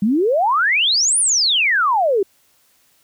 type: exponential two-way sweep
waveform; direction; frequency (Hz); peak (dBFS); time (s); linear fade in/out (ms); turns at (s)
sine; up then down; 191.4 to 10060 to 370.5; -13; 0.02-2.23; 5; 1.19
effects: white hiss -58 dBFS RMS until 3.03 s